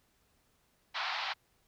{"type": "band-pass noise", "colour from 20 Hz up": "pink", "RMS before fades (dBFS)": -36, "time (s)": [0.94, 1.34], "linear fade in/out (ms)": 20, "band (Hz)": [730, 4700], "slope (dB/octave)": 48, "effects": ["pink hiss -72 dBFS RMS until 1.67 s"]}